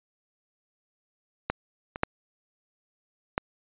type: clicks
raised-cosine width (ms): 0.5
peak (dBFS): -10 / -19 / -7 / -9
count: 4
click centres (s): 1.5 / 1.959 / 2.034 / 3.379
effects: resampled to 8000 Hz